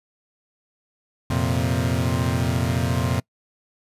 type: chord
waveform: 30% pulse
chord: F suspended fourth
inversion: none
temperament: equal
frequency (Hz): 87.31 / 116.54 / 130.81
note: F2 / Bb2 / C3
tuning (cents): 0 / 0 / 0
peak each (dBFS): -22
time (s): 1.3-3.2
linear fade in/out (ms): 5
effects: noise-tail reverb RT60 0.1 s tail -25 dB re dry + resampled to 32000 Hz